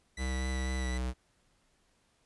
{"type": "tone with vibrato", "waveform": "sawtooth", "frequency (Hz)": 1975.5, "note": "B6", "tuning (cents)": 0, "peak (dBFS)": -38, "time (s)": [0.17, 0.98], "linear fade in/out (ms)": 5, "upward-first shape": "sine", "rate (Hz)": 4, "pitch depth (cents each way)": 16}
{"type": "tone with pitch glide", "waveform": "square", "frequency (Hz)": [65, 62.82], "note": ["C2", "B1"], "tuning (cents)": [-11, 30], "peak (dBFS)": -32, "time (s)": [0.17, 1.14], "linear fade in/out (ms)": 50, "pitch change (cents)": -59, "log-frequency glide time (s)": [0.78, 0.91]}
{"effects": ["pink hiss -71 dBFS RMS until 2.25 s", "resampled to 24000 Hz"]}